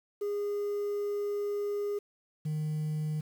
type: tone pair in turn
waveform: sine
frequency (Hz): 410 / 153.58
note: G#4 / D#3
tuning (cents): -22 / -22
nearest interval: octave + perfect fourth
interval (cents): 1700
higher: first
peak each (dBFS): -27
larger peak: neither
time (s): 0.21-1.99 / 2.45-3.21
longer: first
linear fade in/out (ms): 10
effects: tanh soft clip ceiling -29 dBFS + 9-bit